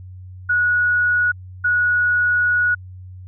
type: tone bursts at uneven times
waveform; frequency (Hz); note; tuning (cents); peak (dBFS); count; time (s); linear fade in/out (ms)
sine; 1460; F#6; -24; -14; 2; 0.49-1.32 / 1.64-2.75; 10
effects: added 92 Hz sine -34 dBFS peak until 3.27 s